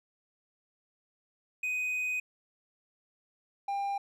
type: tone pair in turn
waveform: triangle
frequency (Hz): 2500 / 798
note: D#7 / G5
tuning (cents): +8 / +31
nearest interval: octave + minor sixth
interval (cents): 1977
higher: first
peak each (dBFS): -28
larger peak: neither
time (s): 1.63-2.2 / 3.68-3.98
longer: first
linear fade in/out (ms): 5
effects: none